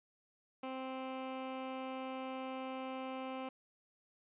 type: tone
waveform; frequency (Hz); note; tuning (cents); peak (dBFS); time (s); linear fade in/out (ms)
15% pulse; 261.6; C4; 0; -34; 0.63-3.49; 5
effects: resampled to 8000 Hz